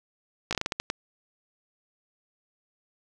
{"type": "slowing click train", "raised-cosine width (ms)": 0.2, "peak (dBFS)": -10, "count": 9, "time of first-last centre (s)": [0.51, 0.901], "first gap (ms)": 17, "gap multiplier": 1.29, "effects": []}